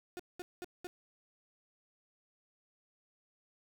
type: tone bursts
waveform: 35% pulse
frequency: 358.2 Hz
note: F4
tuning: 44 cents sharp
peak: -39 dBFS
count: 4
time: 0.17-0.87 s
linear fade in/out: 0 ms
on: 25 ms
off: 200 ms
effects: none